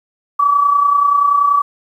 sine tone with amplitude modulation, 1147 Hz, D6, 41 cents flat, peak -7 dBFS, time 0.39-1.62 s, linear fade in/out 10 ms, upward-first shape sine, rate 30.4 Hz, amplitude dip 55%, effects 8-bit

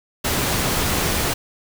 pink noise, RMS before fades -21 dBFS, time 0.24-1.34 s, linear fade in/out 10 ms, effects none

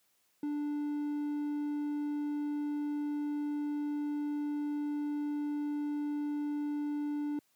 triangle tone, 293.7 Hz, D4, in tune, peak -30 dBFS, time 0.43-7.39 s, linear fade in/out 2 ms, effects white hiss -73 dBFS RMS until 7.55 s + high-pass 100 Hz 12 dB/octave

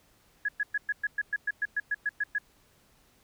sine tone bursts, 1677 Hz, G#6, 16 cents sharp, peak -25 dBFS, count 14, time 0.45-2.384 s, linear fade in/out 5 ms, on 36 ms, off 110 ms, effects pink hiss -64 dBFS RMS until 3.23 s

